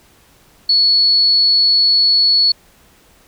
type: tone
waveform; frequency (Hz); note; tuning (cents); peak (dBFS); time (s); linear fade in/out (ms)
sine; 4400; C#8; -14; -9; 0.69-2.52; 5
effects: pink hiss -50 dBFS RMS until 3.27 s